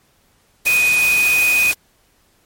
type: tone in noise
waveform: sine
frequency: 2489 Hz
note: D#7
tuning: in tune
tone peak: -12 dBFS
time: 0.66-1.72 s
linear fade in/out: 10 ms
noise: white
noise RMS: -23 dBFS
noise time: 0.65-1.74 s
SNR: +8 dB
effects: pink hiss -58 dBFS RMS until 2.45 s + MP3 64 kbps